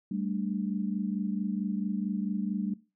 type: chord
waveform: sine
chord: G suspended second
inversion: none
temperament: just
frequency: 196 / 220.5 / 294 Hz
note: G3 / A3 / D4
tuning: 0 / +4 / +2 cents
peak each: -31 / -34 / -37 dBFS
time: 0.11-2.74 s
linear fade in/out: 5 ms
effects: noise-tail reverb RT60 0.3 s tail -20 dB re dry